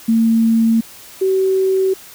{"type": "tone pair in turn", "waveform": "sine", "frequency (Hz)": [226.4, 380.8], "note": ["A3", "F#4"], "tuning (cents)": [50, 50], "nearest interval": "major sixth", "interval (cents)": 900, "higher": "second", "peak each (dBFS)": [-10, -12], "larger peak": "first", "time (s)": [[0.08, 0.81], [1.21, 1.94]], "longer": "neither", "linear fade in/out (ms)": 10, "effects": ["white hiss -39 dBFS RMS until 2.14 s"]}